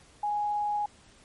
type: tone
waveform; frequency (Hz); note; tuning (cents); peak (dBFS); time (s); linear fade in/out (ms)
sine; 830.6; G#5; 0; -26; 0.23-0.86; 5
effects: pink hiss -57 dBFS RMS until 1.24 s + MP3 48 kbps